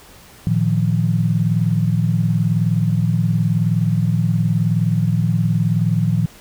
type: chord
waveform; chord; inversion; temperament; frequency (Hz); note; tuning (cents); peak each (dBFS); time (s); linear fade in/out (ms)
sine; Bb suspended fourth; none; equal with one note detuned; 113.68 / 155.56 / 174.61; Bb2 / Eb3 / F3; -43 / 0 / 0; -18 / -19 / -19; 0.47-6.26; 0
effects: pink hiss -44 dBFS RMS until 6.4 s